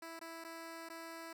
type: tone with dropouts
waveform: 10% pulse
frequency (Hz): 329.6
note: E4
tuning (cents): 0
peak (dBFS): -38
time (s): 0.02-1.33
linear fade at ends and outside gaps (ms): 5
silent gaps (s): 0.193-0.212 / 0.441-0.446 / 0.889-0.899
effects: none